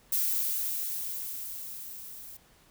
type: noise with level ramp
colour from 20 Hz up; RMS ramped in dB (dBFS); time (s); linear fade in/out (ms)
violet; -27 to -46; 0.12-2.37; 5
effects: pink hiss -61 dBFS RMS until 2.7 s